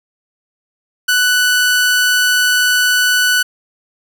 sawtooth tone, 1487 Hz, F#6, 8 cents sharp, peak -7 dBFS, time 1.08-3.43 s, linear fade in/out 10 ms, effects none

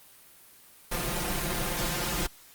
pink noise with comb filter, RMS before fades -30 dBFS, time 0.91-2.27 s, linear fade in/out 10 ms, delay 5.7 ms, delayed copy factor +1, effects white hiss -54 dBFS RMS until 2.54 s + Opus 32 kbps

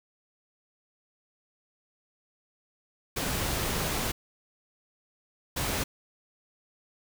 pink noise bursts at uneven times, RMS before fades -30 dBFS, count 2, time 3.16-4.12 / 5.56-5.84 s, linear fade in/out 10 ms, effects none

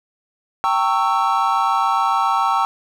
triangle chord, G diminished seventh, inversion none, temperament equal with one note detuned, 784 / 911 / 1108.7 / 1318.5 Hz, G5 / Bb5 / Db6 / Fb6, 0 / -40 / 0 / 0 cents, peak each -19 dBFS, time 0.64-2.65 s, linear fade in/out 0 ms, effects none

